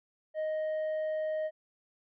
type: tone with tanh clipping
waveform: sine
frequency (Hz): 623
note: D#5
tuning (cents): +2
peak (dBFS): -31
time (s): 0.34-1.51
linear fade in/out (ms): 50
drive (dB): 4
effects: none